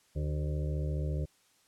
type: harmonic tone with a mistuned harmonic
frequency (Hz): 74.5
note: D2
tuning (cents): +25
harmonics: 1 / 2 / 4 / 5 / 6 / 7 / 8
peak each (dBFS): -32 / -34 / -46 / -45 / -52 / -45 / -49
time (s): 0.15-1.26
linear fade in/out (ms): 20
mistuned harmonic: 5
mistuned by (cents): +45
effects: white hiss -67 dBFS RMS until 1.67 s + low-pass 10000 Hz 12 dB/octave